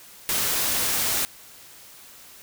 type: noise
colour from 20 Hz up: white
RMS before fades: -24 dBFS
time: 0.29-1.25 s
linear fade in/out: 0 ms
effects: white hiss -47 dBFS RMS until 2.42 s

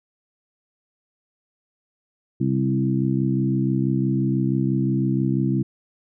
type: harmonic tone with a mistuned harmonic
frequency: 66 Hz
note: C2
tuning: 16 cents sharp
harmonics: 2 / 3 / 4 / 5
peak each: -22 / -24 / -25 / -26 dBFS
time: 2.4-5.63 s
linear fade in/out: 10 ms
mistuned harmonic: 2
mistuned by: +18 cents
effects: none

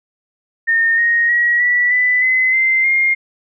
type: tone with pitch steps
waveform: sine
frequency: 1829 / 1868.5 / 1908.9 / 1950.1 / 1992.2 / 2035 / 2079 / 2124 Hz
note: A#6 / A#6 / A#6 / B6 / B6 / C7 / C7 / C7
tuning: -33 / +4 / +41 / -22 / +15 / -49 / -12 / +25 cents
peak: -11 dBFS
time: 0.67-3.15 s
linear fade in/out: 20 ms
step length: 310 ms
effects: none

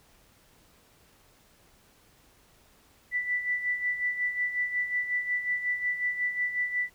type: tone with tremolo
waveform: sine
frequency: 1975.5 Hz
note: B6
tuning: in tune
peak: -24 dBFS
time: 3.11-6.9 s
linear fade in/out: 50 ms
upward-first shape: sine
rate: 5.5 Hz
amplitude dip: 65%
effects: pink hiss -61 dBFS RMS until 6.94 s

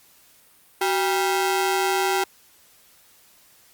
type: ring-modulated tone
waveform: sawtooth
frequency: 587.3 Hz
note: D5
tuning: in tune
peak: -13 dBFS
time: 0.81-2.24 s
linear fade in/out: 5 ms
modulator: 210 Hz
effects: white hiss -55 dBFS RMS until 3.73 s + Opus 48 kbps

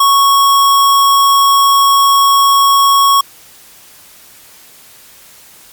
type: tone with sample-and-hold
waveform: sine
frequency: 1108.7 Hz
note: C#6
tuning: in tune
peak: -5 dBFS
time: 0-3.21 s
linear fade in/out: 5 ms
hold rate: 4410 Hz
effects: white hiss -40 dBFS RMS until 5.72 s + MP3 96 kbps

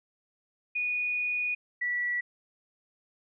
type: tone pair in turn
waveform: sine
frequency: 2464 / 1950.3 Hz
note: D#7 / B6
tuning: -17 / -22 cents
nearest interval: major third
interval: 405 cents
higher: first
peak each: -27 dBFS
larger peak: neither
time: 0.75-1.55 / 1.81-2.21 s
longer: first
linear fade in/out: 10 ms
effects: none

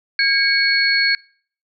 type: tone cluster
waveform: sine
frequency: 1625 / 2231 / 4355 Hz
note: G#6 / C#7 / C#8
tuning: -38 / +11 / -31 cents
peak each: -18 dBFS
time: 0.19-1.15 s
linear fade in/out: 2 ms
effects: noise-tail reverb RT60 0.5 s tail -25 dB re dry

